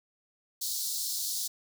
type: high-pass noise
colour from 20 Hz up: pink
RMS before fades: -33 dBFS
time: 0.61-1.48 s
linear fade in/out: 10 ms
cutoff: 4000 Hz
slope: 48 dB/octave
effects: none

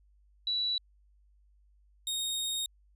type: tone pair in turn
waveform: sine / sawtooth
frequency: 3936 / 3723 Hz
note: B7 / A#7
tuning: -7 / -3 cents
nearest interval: minor second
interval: 96 cents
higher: first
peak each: -28 dBFS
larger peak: neither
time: 0.47-0.78 / 2.07-2.66 s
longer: second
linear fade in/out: 2 ms
effects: added 50 Hz sine -61 dBFS peak until 2.95 s + resampled to 32000 Hz

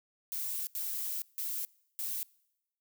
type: noise bursts at uneven times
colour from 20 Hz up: violet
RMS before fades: -36 dBFS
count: 4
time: 0.32-0.67 / 0.75-1.22 / 1.38-1.65 / 1.99-2.23 s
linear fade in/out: 0 ms
effects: noise-tail reverb RT60 0.9 s tail -25 dB re dry

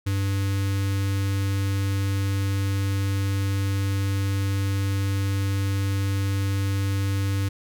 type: tone with notch filter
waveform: square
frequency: 98 Hz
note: G2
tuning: in tune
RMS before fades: -24 dBFS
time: 0.06-7.49 s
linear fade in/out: 10 ms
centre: 710 Hz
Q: 0.83
effects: none

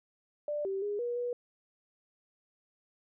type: tone with pitch steps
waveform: sine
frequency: 591 / 388.1 / 411.4 / 480.6 / 486.1 Hz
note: D5 / G4 / G#4 / B4 / B4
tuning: +11 / -17 / -16 / -47 / -28 cents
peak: -31 dBFS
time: 0.48-1.33 s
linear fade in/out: 2 ms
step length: 170 ms
effects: none

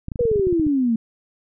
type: clicks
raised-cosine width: 5 ms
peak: -16 dBFS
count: 12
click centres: 0.084 / 0.118 / 0.158 / 0.209 / 0.254 / 0.315 / 0.359 / 0.396 / 0.47 / 0.527 / 0.597 / 0.667 s
type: exponential sweep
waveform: sine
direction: down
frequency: 495.8 to 220 Hz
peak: -16 dBFS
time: 0.19-0.96 s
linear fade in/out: 5 ms
effects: none

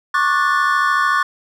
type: chord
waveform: triangle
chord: D major seventh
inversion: third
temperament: just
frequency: 1101.2 / 1174.7 / 1468.3 / 1762 Hz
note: C#6 / D6 / F#6 / A6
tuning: -12 / 0 / -14 / +2 cents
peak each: -16 / -18 / -18 / -19 dBFS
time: 0.14-1.23 s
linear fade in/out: 5 ms
effects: none

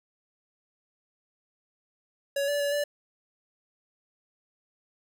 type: tone with pitch steps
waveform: square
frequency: 561 / 578 / 571 / 582 Hz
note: C#5 / D5 / D5 / D5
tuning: +21 / -28 / -49 / -16 cents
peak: -26 dBFS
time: 2.36-2.84 s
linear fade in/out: 5 ms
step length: 120 ms
effects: none

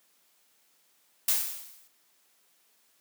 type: noise with exponential decay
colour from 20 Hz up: blue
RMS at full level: -22 dBFS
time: 1.28-1.88 s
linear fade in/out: 5 ms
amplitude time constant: 130 ms
effects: white hiss -67 dBFS RMS until 3 s + high-pass 200 Hz 12 dB/octave

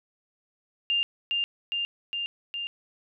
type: tone with echo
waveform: sine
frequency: 2800 Hz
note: F7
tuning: 4 cents sharp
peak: -22 dBFS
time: 0.9-1.03 s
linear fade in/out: 0 ms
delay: 410 ms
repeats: 4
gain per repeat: -2 dB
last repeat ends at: 2.67 s
effects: none

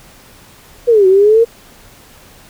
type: exponential two-way sweep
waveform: sine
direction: down then up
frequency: 493.9 to 370 to 470 Hz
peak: -5 dBFS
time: 0.87-1.45 s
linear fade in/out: 20 ms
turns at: 1.07 s
effects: pink hiss -42 dBFS RMS until 2.49 s

